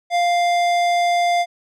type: tone with tanh clipping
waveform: sine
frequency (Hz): 698.5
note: F5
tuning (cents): 0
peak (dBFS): -17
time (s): 0.1-1.46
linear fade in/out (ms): 50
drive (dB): 17
effects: none